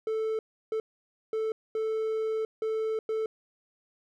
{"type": "tone bursts at uneven times", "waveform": "triangle", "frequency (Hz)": 440, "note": "A4", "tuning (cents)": 0, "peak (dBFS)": -25, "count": 6, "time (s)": [[0.07, 0.39], [0.72, 0.8], [1.33, 1.52], [1.75, 2.45], [2.62, 2.99], [3.09, 3.26]], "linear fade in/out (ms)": 2, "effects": []}